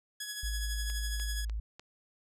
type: tone with tremolo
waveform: 10% pulse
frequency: 1679 Hz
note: G#6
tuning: 18 cents sharp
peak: -27 dBFS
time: 0.2-1.45 s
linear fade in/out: 5 ms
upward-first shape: sine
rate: 12 Hz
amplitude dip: 45%
type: tone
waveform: sine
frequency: 54 Hz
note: A1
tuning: 32 cents flat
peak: -32 dBFS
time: 0.43-1.6 s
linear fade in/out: 5 ms
type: click train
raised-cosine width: 0.2 ms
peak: -30 dBFS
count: 4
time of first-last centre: 0.9-1.796 s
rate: 3.35 Hz
effects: none